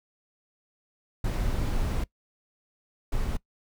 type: noise bursts at uneven times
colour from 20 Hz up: brown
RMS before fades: -27 dBFS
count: 2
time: 1.24-2.04 / 3.12-3.37 s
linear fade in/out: 5 ms
effects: noise-tail reverb RT60 0.1 s tail -21 dB re dry